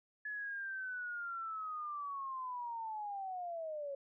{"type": "linear sweep", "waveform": "sine", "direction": "down", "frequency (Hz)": [1712, 547], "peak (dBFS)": -39, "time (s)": [0.25, 3.95], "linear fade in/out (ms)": 5, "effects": []}